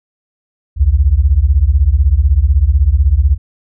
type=beating tone pair; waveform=sine; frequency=61.74 / 77.74 Hz; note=B1 / D#2; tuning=0 / -1 cents; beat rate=16 Hz; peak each=-10 dBFS; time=0.76-3.38 s; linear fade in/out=50 ms; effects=none